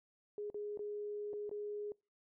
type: tone with dropouts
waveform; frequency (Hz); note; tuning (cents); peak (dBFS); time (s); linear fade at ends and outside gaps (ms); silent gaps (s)
sine; 415.3; G#4; 0; -39; 0.38-1.92; 1; 0.501-0.544 / 0.774-0.792 / 1.332-1.336 / 1.494-1.513
effects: noise-tail reverb RT60 0.3 s tail -26 dB re dry